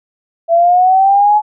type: linear sweep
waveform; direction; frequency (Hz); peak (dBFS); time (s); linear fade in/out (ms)
sine; up; 664 to 853; -6; 0.48-1.42; 50
effects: none